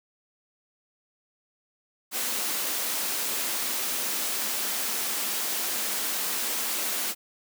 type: high-pass noise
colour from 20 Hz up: white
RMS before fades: -29 dBFS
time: 2.11-7.15 s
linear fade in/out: 50 ms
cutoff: 190 Hz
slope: 96 dB/octave
effects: none